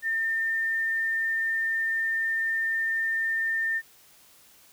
sine tone, 1806 Hz, A6, 45 cents sharp, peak -24 dBFS, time 0.02-3.82 s, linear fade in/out 50 ms, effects white hiss -56 dBFS RMS until 4.72 s

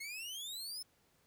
sawtooth exponential sweep, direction up, 2135 to 5320 Hz, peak -39 dBFS, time 0-0.83 s, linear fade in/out 10 ms, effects pink hiss -72 dBFS RMS until 1.26 s + high-pass 60 Hz 12 dB/octave

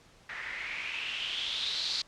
blue noise with low-pass filter sweep, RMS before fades -35 dBFS, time 0.29-2.02 s, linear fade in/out 5 ms, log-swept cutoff 1800 to 4500 Hz, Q 5.7, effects pink hiss -59 dBFS RMS until 2.07 s + low-pass 7000 Hz 12 dB/octave

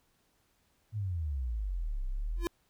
sine exponential two-way sweep, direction down then up, 111.9 to 31.3 to 47.06 Hz, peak -31 dBFS, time 0.92-2.48 s, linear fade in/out 50 ms, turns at 2.06 s
square tone with exponential growth, 342.3 Hz, F4, 35 cents flat, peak -27 dBFS, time 2.36-2.47 s, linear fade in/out 0 ms, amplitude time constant 22 ms
effects pink hiss -72 dBFS RMS until 2.69 s

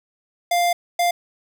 square tone bursts at uneven times, 698.5 Hz, F5, in tune, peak -17 dBFS, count 2, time 0.51-0.73 / 0.99-1.11 s, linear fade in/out 5 ms, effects none

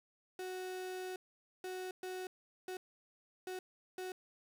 35% pulse tone bursts at uneven times, 370 Hz, F#4, in tune, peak -39 dBFS, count 6, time 0.39-1.16 / 1.64-1.91 / 2.03-2.27 / 2.68-2.77 / 3.47-3.59 / 3.98-4.12 s, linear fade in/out 2 ms, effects none

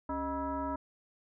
sine tone with frequency modulation, 622.3 Hz, D#5, in tune, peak -32 dBFS, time 0.09-0.76 s, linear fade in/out 5 ms, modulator 345 Hz, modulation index 1.7, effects none

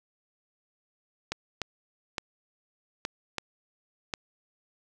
clicks, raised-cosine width 0.2 ms, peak -13 dBFS, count 6, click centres 1.32 / 1.617 / 2.182 / 3.051 / 3.383 / 4.138 s, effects none

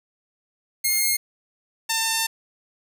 5% pulse tone pair in turn, 2137 / 898.5 Hz, C7 / A5, +36 / +36 cents, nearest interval octave + minor third, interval 1500 cents, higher first, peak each -9 dBFS, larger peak neither, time 0.84-1.17 / 1.89-2.27 s, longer second, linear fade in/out 10 ms, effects none

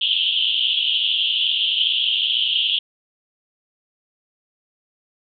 white band-pass noise, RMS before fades -20 dBFS, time 0.01-2.79 s, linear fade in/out 5 ms, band 2900 to 3400 Hz, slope 96 dB/octave, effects none

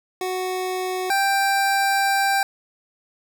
25% pulse tone pair in turn, 370 / 787 Hz, F#4 / G5, 0 / +7 cents, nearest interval octave + minor second, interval 1307 cents, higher second, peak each -20 / -14 dBFS, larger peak second, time 0.21-1.1 / 1.1-2.43 s, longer second, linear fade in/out 2 ms, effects none

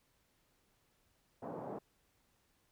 white band-pass noise, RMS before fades -44 dBFS, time 1.42-1.79 s, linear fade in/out 10 ms, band 140 to 790 Hz, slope 24 dB/octave, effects pink hiss -75 dBFS RMS until 2.71 s

